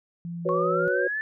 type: tone with vibrato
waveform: sine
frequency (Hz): 170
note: F3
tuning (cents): -46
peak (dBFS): -31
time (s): 0.25-0.88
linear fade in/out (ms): 0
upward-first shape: sine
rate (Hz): 3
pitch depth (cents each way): 9
type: chord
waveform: sine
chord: F# suspended fourth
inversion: none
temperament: just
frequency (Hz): 370 / 493.3 / 555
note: F#4 / B4 / C#5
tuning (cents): 0 / -2 / +2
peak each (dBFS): -27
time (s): 0.45-1.08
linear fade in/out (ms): 10
type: linear sweep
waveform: sine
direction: up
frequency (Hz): 1083 to 1774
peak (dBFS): -26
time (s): 0.49-1.21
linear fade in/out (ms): 0
effects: none